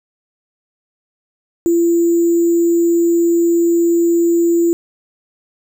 sine tone with sample-and-hold, 339.6 Hz, F4, 48 cents flat, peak -10 dBFS, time 1.66-4.73 s, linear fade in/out 0 ms, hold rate 7350 Hz, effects none

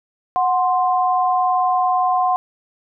sine tone pair together, 735.8 / 1046.5 Hz, F#5 / C6, -10 / 0 cents, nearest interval tritone, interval 610 cents, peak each -16 / -19 dBFS, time 0.36-2.36 s, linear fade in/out 0 ms, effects none

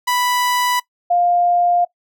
sawtooth / sine tone pair in turn, 987.8 / 702.9 Hz, B5 / F5, 0 / +11 cents, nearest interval tritone, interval 589 cents, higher first, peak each -12 dBFS, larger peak neither, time 0.07-0.8 / 1.1-1.85 s, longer second, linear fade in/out 10 ms, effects noise-tail reverb RT60 0.1 s tail -20 dB re dry

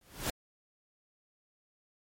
pink noise with exponential growth, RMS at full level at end -30 dBFS, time 0.01-0.3 s, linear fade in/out 2 ms, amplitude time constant 63 ms, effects MP3 64 kbps

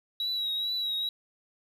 sine tone with vibrato, 3874 Hz, B7, 34 cents flat, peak -26 dBFS, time 0.2-1.09 s, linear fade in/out 2 ms, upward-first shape triangle, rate 2.3 Hz, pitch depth 49 cents each way, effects tanh soft clip ceiling -26 dBFS + 10-bit

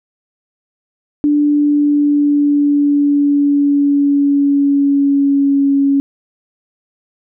sine tone with pitch glide, 293.7 to 278 Hz, D4 to C#4, 0 to +5 cents, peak -9 dBFS, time 1.24-6 s, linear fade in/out 0 ms, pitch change -95 cents, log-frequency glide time 1.38-5.76 s, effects none

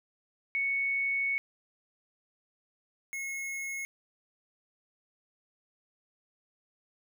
sine / square tone pair in turn, 2217 / 2174 Hz, C#7 / C#7, 0 / -34 cents, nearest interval unison, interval 34 cents, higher first, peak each -27 / -35 dBFS, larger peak first, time 0.55-1.38 / 3.13-3.85 s, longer first, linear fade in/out 0 ms, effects none

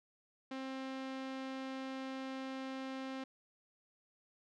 sawtooth tone with low-pass filter, 264.9 Hz, C4, 22 cents sharp, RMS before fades -43 dBFS, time 0.51-3.24 s, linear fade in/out 5 ms, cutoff 4000 Hz, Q 0.91, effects none

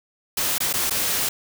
white noise with dropouts, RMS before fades -23 dBFS, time 0.37-1.29 s, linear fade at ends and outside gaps 5 ms, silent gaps 0.582-0.603 / 0.729-0.737 / 0.898-0.907 s, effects none

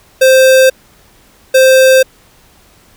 square tone pair in turn, 523.3 / 523.3 Hz, C5 / C5, 0 / 0 cents, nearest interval unison, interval 0 cents, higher neither, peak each -4 dBFS, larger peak neither, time 0.21-0.7 / 1.54-2.03 s, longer neither, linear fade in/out 10 ms, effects pink hiss -46 dBFS RMS until 2.96 s

